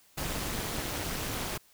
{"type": "noise with amplitude modulation", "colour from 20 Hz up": "pink", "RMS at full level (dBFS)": -31, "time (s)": [0.17, 1.58], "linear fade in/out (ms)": 10, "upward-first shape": "sine", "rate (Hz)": 213, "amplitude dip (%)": 75, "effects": ["white hiss -62 dBFS RMS until 1.73 s"]}